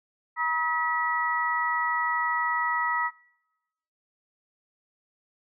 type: tone cluster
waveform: sine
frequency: 958 / 1277 / 1944 Hz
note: A#5 / D#6 / B6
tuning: +47 / +45 / -28 cents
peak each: -28 dBFS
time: 0.36-3.11 s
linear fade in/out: 50 ms
effects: noise-tail reverb RT60 1.0 s tail -26 dB re dry